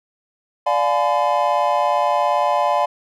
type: chord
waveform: triangle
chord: D diminished seventh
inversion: none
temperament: just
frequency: 587.3 / 704.8 / 845.8 / 1014.9 Hz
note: D5 / F5 / Ab5 / Cb6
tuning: 0 / +16 / +31 / +47 cents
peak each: -19 dBFS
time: 0.66-2.86 s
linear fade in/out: 10 ms
effects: none